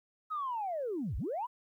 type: linear two-way sweep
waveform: sine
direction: down then up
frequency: 1291 to 41.67 to 1037 Hz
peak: -32 dBFS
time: 0.3-1.47 s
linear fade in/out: 20 ms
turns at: 1.17 s
effects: tanh soft clip ceiling -28 dBFS + 12-bit